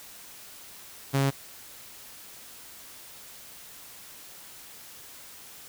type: tone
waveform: sawtooth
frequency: 137.2 Hz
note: C#3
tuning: 17 cents flat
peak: -18 dBFS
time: 1.13-1.31 s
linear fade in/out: 20 ms
effects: white hiss -47 dBFS RMS until 5.68 s